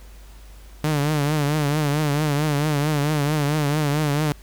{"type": "tone with vibrato", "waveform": "sawtooth", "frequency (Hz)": 148.3, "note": "D3", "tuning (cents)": 17, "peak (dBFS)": -15, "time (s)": [0.84, 4.32], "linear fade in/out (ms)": 0, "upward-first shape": "triangle", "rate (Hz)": 4.5, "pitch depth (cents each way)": 100, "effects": ["added 50 Hz sine -41 dBFS peak until 4.42 s", "pink hiss -51 dBFS RMS until 4.42 s"]}